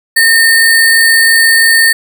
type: tone with sample-and-hold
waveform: sine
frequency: 1823 Hz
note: A#6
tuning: 39 cents flat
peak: -4 dBFS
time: 0.16-1.93 s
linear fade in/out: 10 ms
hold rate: 6300 Hz
effects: none